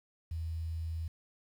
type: tone with quantisation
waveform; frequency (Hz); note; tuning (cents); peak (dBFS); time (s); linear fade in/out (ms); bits
sine; 81.6; E2; -17; -34; 0.31-1.08; 5; 10
effects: none